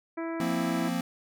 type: harmonic tone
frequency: 330 Hz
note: E4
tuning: 2 cents sharp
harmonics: 1 / 2 / 3 / 4 / 5 / 6 / 7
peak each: -32 / -38 / -42 / -44 / -46 / -48 / -49 dBFS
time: 0.17-0.89 s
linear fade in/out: 10 ms
type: chord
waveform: square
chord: F suspended fourth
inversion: none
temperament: equal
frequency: 174.61 / 233.1 / 261.6 Hz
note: F3 / Bb3 / C4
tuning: 0 / 0 / 0 cents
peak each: -33 dBFS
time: 0.4-1.01 s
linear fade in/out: 2 ms
effects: none